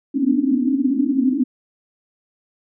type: band-pass noise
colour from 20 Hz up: pink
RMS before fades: -18 dBFS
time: 0.14-1.44 s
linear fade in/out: 10 ms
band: 250 to 290 Hz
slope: 96 dB/octave
effects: none